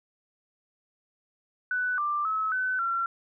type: tone with pitch steps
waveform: sine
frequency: 1492 / 1183 / 1293 / 1512 / 1363 Hz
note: F#6 / D6 / E6 / F#6 / F6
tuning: +14 / +12 / -34 / +37 / -43 cents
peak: -25 dBFS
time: 1.71-3.06 s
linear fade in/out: 2 ms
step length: 270 ms
effects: none